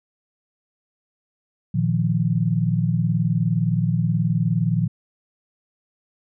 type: chord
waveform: sine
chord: Bb suspended fourth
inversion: none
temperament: equal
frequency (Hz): 116.54 / 155.56 / 174.61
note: Bb2 / Eb3 / F3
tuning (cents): 0 / 0 / 0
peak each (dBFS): -22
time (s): 1.74-4.88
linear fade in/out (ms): 10
effects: none

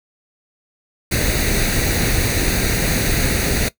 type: noise with comb filter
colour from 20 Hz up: pink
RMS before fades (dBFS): -18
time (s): 1.11-3.69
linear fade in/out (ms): 10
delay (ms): 0.47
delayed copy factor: +0.65
effects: noise-tail reverb RT60 0.1 s tail -18 dB re dry

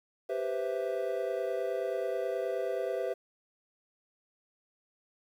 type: chord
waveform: triangle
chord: C major seventh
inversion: second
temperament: equal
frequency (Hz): 392 / 493.9 / 523.3 / 659.3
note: G4 / B4 / C5 / E5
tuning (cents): 0 / 0 / 0 / 0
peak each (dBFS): -34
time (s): 0.29-3.14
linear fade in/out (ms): 10
effects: 10-bit

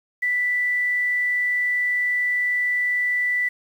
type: tone with quantisation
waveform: sine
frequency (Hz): 1975.5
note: B6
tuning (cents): 0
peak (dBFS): -19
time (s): 0.22-3.49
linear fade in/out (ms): 10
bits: 8
effects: none

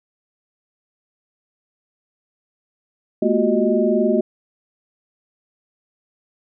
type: tone cluster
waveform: sine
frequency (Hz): 215.7 / 237.4 / 357.5 / 380 / 619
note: A3 / A#3 / F4 / F#4 / D#5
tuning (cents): -34 / +32 / +41 / +46 / -9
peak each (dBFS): -21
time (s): 3.22-4.21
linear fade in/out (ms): 5
effects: none

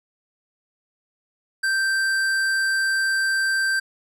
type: tone with hard clipping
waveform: triangle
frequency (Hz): 1566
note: G6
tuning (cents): -2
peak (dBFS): -21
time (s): 1.63-3.8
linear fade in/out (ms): 10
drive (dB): 16
effects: none

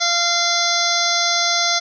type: harmonic tone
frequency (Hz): 691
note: F5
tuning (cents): -19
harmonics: 1 / 2 / 3 / 5 / 6 / 7 / 8 / 9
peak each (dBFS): -24 / -24 / -24 / -24 / -24 / -24 / -24 / -24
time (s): 0-1.8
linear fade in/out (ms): 20
effects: none

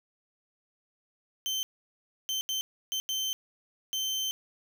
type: tone bursts at uneven times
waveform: 30% pulse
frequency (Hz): 3100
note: G7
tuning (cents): -20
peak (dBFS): -26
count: 6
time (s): 1.46-1.63 / 2.29-2.41 / 2.49-2.61 / 2.92-3 / 3.09-3.33 / 3.93-4.31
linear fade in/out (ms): 0
effects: none

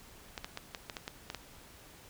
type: clicks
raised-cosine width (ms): 0.2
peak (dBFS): -21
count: 9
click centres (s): 0.378 / 0.445 / 0.574 / 0.748 / 0.898 / 0.968 / 1.079 / 1.301 / 1.347
effects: pink hiss -55 dBFS RMS until 2.09 s

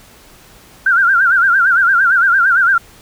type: tone with vibrato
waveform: sine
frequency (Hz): 1480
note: F#6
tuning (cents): 0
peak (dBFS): -8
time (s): 0.86-2.78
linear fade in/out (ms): 5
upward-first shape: sine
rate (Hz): 8.8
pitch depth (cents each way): 140
effects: pink hiss -43 dBFS RMS until 3.01 s

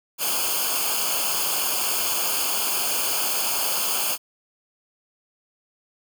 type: noise with comb filter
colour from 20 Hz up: white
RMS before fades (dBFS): -24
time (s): 0.18-4.18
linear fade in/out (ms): 50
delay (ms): 0.52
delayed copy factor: -0.9
effects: none

